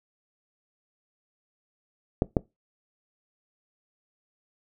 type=clicks; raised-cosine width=2 ms; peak=-7 dBFS; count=2; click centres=2.221 / 2.368 s; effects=noise-tail reverb RT60 0.2 s tail -21 dB re dry

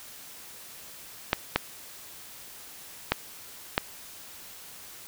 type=clicks; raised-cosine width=0.3 ms; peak=-5 dBFS; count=4; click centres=1.331 / 1.56 / 3.12 / 3.779 s; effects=white hiss -46 dBFS RMS until 5.07 s

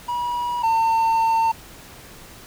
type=tone pair in turn; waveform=triangle; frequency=966 / 903.4 Hz; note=B5 / A5; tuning=-39 / +45 cents; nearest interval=minor second; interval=116 cents; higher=first; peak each=-20 / -14 dBFS; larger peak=second; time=0.08-0.63 / 0.63-1.52 s; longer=second; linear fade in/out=10 ms; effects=pink hiss -43 dBFS RMS until 2.46 s

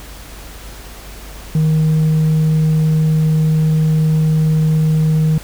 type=tone with tanh clipping; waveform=sine; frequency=156.7 Hz; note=D#3; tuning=13 cents sharp; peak=-11 dBFS; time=1.55-5.38 s; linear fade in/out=2 ms; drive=2 dB; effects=added 50 Hz sine -34 dBFS peak until 5.43 s + pink hiss -36 dBFS RMS until 5.43 s

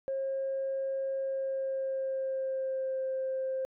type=tone with pitch glide; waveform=sine; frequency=538 to 526.6 Hz; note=C5 to C5; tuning=+48 to +11 cents; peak=-29 dBFS; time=0.08-3.65 s; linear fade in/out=0 ms; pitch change=-37 cents; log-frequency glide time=1.17-3.02 s; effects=tanh soft clip ceiling -26 dBFS

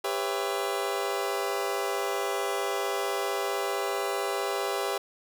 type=chord; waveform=25% pulse; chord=C# half-diminished seventh; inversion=second; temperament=just; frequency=399.1 / 498.9 / 554.4 / 665.2 Hz; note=G4 / B4 / C#5 / E5; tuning=+31 / +17 / 0 / +16 cents; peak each=-27 / -31 / -31 / -32 dBFS; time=0.04-4.98 s; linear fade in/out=5 ms; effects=none

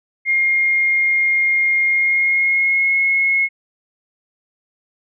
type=tone with pitch glide; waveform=sine; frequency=2129 to 2171 Hz; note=C7 to C#7; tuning=+30 to -37 cents; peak=-13 dBFS; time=0.25-3.49 s; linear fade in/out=50 ms; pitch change=+33 cents; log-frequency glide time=1.84-2.97 s; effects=none

